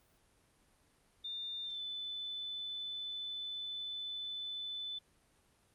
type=tone with pitch glide; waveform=sine; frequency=3600 to 3506 Hz; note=A7 to A7; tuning=+39 to -7 cents; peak=-39 dBFS; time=1.24-4.99 s; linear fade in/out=10 ms; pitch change=-46 cents; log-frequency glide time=1.65-1.81 s; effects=pink hiss -70 dBFS RMS until 5.74 s + Opus 32 kbps